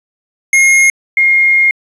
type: tone pair in turn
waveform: square / sine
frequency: 2146 / 2135 Hz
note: C7 / C7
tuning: +43 / +34 cents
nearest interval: unison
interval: 9 cents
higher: first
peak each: -6 dBFS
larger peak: neither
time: 0.53-0.9 / 1.17-1.71 s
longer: second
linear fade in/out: 2 ms
effects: resampled to 24000 Hz + 7-bit